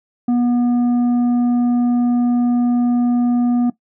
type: tone with tanh clipping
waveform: sine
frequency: 242.4 Hz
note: B3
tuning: 32 cents flat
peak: -14 dBFS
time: 0.28-3.7 s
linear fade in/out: 5 ms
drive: 6 dB
effects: noise-tail reverb RT60 0.1 s tail -17 dB re dry